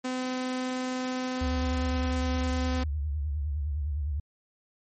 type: tone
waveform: sawtooth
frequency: 255.2 Hz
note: C4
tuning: 43 cents flat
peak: -25 dBFS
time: 0.04-2.84 s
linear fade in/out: 10 ms
type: tone with vibrato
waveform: sine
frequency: 73.4 Hz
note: D2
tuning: in tune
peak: -27 dBFS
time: 1.41-4.2 s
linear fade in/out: 5 ms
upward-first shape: triangle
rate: 9.8 Hz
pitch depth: 150 cents each way
effects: low-pass 10000 Hz 12 dB/octave + MP3 32 kbps